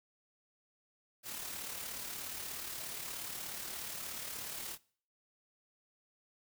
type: noise with amplitude modulation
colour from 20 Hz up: white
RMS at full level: -41 dBFS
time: 1.23-4.78 s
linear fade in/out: 50 ms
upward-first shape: sine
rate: 36.8 Hz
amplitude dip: 40%
effects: noise-tail reverb RT60 0.5 s tail -22 dB re dry